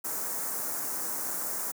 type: band-stop noise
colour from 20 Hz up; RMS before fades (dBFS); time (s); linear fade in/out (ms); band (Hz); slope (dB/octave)
white; -33; 0.04-1.72; 10; 1600 to 6400; 24
effects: high-pass 200 Hz 12 dB/octave